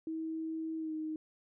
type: tone with pitch glide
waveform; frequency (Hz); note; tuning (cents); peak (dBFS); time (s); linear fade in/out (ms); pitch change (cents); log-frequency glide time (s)
sine; 321 to 312.4; E4 to D#4; -46 to +7; -35; 0.07-1.16; 2; -47; 0.78-0.93
effects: none